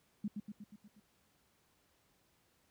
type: tone with echo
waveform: sine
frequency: 207.7 Hz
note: G#3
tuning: in tune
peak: -34 dBFS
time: 0.24-0.28 s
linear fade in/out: 5 ms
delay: 120 ms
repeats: 6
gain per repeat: -4 dB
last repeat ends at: 1 s
effects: pink hiss -73 dBFS RMS until 2.7 s + high-pass 60 Hz 12 dB/octave